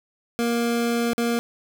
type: tone with dropouts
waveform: 25% pulse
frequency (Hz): 235.1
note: A#3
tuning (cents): +15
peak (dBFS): -17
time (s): 0.39-1.39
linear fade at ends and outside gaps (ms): 0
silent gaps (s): 1.134-1.18
effects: none